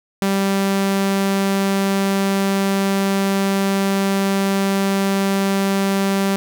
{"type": "tone", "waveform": "sawtooth", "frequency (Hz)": 195.8, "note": "G3", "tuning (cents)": -2, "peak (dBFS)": -12, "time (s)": [0.22, 6.36], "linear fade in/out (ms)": 0, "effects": []}